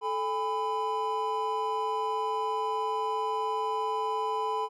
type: tone cluster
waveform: triangle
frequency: 435.4 / 817 / 1000 Hz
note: A4 / G#5 / B5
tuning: -18 / -29 / +21 cents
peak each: -31 / -33 / -28 dBFS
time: 0.01-4.69 s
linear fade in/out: 50 ms
effects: none